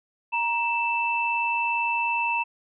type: tone pair together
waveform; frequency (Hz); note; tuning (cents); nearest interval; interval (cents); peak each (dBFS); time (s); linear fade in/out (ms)
sine; 939.3 / 2651; A#5 / E7; +13 / +9; octave + tritone; 1796; -25; 0.32-2.44; 20
effects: none